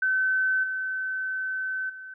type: tone with level steps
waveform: sine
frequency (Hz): 1527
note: G6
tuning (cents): -46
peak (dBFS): -21 / -27 / -38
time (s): 0.02-2.14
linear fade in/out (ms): 5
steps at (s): 0.63 / 1.89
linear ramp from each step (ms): 10
effects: none